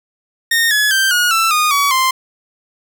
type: tone with pitch steps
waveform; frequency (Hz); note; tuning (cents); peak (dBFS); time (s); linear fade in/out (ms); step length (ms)
sawtooth; 1841 / 1698 / 1566.1 / 1444.4 / 1332.2 / 1228.7 / 1133.3 / 1045.2; A#6 / G#6 / G6 / F#6 / E6 / D#6 / C#6 / C6; -22 / +38 / -2 / -42 / +18 / -22 / +38 / -2; -8; 0.51-2.11; 5; 200
effects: none